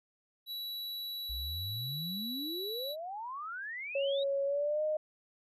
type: tone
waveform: square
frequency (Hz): 3927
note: B7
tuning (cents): -11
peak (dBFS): -38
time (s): 0.46-2.96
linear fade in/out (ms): 50
type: exponential sweep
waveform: sine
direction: up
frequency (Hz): 56.8 to 3906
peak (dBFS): -38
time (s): 1.29-4.24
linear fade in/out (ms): 10
type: tone with pitch glide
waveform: sine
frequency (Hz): 554.4 to 615.1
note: C#5 to D#5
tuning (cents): 0 to -20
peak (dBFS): -29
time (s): 3.95-4.97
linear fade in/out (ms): 5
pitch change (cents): +180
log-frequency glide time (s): 4.45-4.83
effects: resampled to 32000 Hz